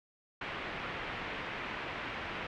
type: low-pass noise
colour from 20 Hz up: white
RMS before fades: -40 dBFS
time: 0.41-2.47 s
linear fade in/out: 5 ms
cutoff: 2600 Hz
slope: 24 dB/octave
effects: none